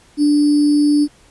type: tone with sample-and-hold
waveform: sine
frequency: 293.7 Hz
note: D4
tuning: in tune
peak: -10 dBFS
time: 0.17-1.08 s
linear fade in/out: 50 ms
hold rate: 4900 Hz
effects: pink hiss -50 dBFS RMS until 1.3 s + resampled to 24000 Hz